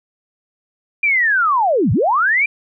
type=linear two-way sweep; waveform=sine; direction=down then up; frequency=2411 to 86 to 2411 Hz; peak=-12 dBFS; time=1.03-2.46 s; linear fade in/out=5 ms; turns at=1.92 s; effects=none